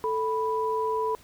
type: tone pair together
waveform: sine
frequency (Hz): 440 / 986.5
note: A4 / B5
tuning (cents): 0 / -2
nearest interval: octave + major second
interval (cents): 1398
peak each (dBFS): -27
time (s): 0.04-1.15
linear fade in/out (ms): 0
effects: pink hiss -54 dBFS RMS until 1.23 s